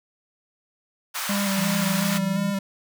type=high-pass noise; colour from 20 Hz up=pink; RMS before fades=-29 dBFS; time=1.14-2.19 s; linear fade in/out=20 ms; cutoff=870 Hz; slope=24 dB/octave
type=tone with vibrato; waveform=square; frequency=197.7 Hz; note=G3; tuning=15 cents sharp; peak=-24 dBFS; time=1.29-2.59 s; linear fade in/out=5 ms; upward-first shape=square; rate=2.8 Hz; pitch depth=25 cents each way
type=tone; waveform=sine; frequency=170.2 Hz; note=F3; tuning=44 cents flat; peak=-26 dBFS; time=1.57-2.52 s; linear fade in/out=20 ms
effects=none